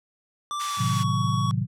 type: tone with pitch glide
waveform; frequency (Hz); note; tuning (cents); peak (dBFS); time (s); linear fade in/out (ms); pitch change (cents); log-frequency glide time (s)
square; 1174.7 to 1121; D6 to C#6; 0 to +19; -28; 0.51-1.51; 0; -81; 0.64-1.02
type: high-pass noise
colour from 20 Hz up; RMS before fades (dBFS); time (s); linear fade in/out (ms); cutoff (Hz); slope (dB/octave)
white; -32; 0.59-1.04; 20; 830; 48
type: chord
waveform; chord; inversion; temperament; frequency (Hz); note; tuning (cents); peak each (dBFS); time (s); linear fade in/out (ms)
sine; A diminished seventh; none; equal; 110 / 130.81 / 155.56 / 185; A2 / C3 / Eb3 / Gb3; 0 / 0 / 0 / 0; -26 / -26 / -30 / -29; 0.77-1.67; 50
effects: low-pass 8000 Hz 12 dB/octave